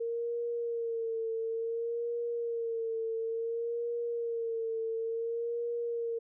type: tone with vibrato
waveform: sine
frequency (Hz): 461.3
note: A#4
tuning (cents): -18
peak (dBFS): -31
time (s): 0-6.19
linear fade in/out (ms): 10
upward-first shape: sine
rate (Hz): 0.57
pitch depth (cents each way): 41
effects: none